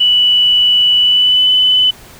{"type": "tone with pitch glide", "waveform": "sine", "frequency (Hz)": [2960, 3008], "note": ["F#7", "F#7"], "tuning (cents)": [0, 28], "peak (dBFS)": -7, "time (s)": [0, 1.91], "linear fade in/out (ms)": 10, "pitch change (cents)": 28, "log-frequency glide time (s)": [0.98, 1.5], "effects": ["pink hiss -38 dBFS RMS until 2.19 s"]}